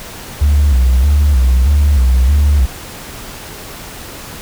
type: tone with vibrato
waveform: sine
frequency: 67.8 Hz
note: C#2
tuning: 38 cents flat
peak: -5 dBFS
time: 0.41-2.66 s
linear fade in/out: 10 ms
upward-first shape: square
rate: 1.6 Hz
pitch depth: 120 cents each way
effects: tanh soft clip ceiling -5 dBFS + pink hiss -30 dBFS RMS until 4.41 s